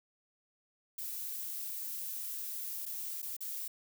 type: noise with dropouts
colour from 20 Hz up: violet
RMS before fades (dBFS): -40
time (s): 0.98-3.68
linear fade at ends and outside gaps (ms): 5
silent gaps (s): 2.855-2.861 / 3.219-3.226 / 3.367-3.406
effects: none